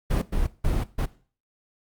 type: noise bursts at uneven times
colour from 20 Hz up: brown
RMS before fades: -23 dBFS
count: 4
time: 0.1-0.22 / 0.32-0.47 / 0.64-0.84 / 0.98-1.06 s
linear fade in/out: 10 ms
effects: noise-tail reverb RT60 0.4 s tail -17 dB re dry + Opus 32 kbps